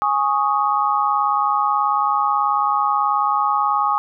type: chord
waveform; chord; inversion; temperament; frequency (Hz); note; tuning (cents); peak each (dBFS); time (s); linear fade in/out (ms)
sine; Ab suspended fourth; none; just; 830.6 / 1107.5 / 1245.9; Ab5 / Db6 / Eb6; 0 / -2 / +2; -20; 0.02-3.98; 0
effects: none